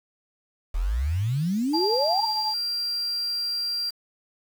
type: exponential sweep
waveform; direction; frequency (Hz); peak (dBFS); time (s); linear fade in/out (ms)
sine; up; 36.95 to 936; -22; 0.74-2.26; 10
type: tone with tremolo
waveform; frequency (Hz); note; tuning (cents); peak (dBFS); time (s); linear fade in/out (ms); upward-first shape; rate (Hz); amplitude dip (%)
sine; 856; A5; -48; -24; 1.73-2.54; 10; triangle; 11; 70
type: tone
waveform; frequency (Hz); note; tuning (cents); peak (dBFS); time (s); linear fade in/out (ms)
sine; 4743; D8; +16; -25; 1.73-3.91; 20
effects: 7-bit